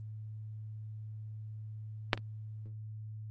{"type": "clicks", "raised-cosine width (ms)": 0.3, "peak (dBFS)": [-8, -26], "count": 2, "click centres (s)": [2.132, 2.176], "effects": ["added 108 Hz sine -41 dBFS peak until 3.3 s", "Opus 32 kbps"]}